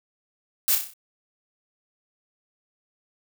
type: noise with echo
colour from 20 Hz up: blue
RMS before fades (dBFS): -21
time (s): 0.68-0.75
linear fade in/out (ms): 0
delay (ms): 31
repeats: 6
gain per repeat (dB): -5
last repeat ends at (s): 0.936
effects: none